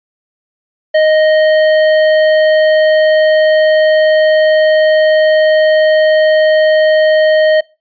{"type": "tone with tanh clipping", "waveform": "sine", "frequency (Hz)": 622.3, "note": "D#5", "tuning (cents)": 0, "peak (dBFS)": -8, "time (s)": [0.94, 7.61], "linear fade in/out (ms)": 10, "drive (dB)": 14, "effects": ["noise-tail reverb RT60 0.3 s tail -24 dB re dry", "resampled to 11025 Hz"]}